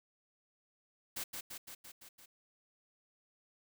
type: noise with echo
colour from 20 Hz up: white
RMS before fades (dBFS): -40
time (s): 1.16-1.24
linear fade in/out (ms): 10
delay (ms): 170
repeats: 6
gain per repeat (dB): -3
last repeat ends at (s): 2.26
effects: none